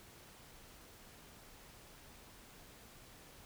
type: silence
effects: pink hiss -58 dBFS RMS until 3.45 s